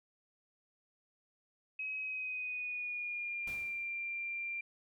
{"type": "tone with pitch glide", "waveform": "sine", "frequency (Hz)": [2545, 2375], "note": ["D#7", "D7"], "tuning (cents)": [39, 19], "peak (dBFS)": -36, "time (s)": [1.79, 4.61], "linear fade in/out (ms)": 5, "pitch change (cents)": -120, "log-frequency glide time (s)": [1.99, 3.63]}
{"type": "noise with exponential decay", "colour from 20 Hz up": "pink", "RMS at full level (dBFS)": -49, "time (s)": [3.47, 4.07], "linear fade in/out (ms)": 5, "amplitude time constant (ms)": 130}
{"effects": ["MP3 96 kbps"]}